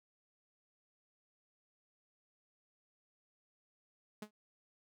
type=tone with exponential decay; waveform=sawtooth; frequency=211.7 Hz; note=G#3; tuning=33 cents sharp; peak=-37 dBFS; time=4.22-4.31 s; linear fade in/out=5 ms; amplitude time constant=18 ms; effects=none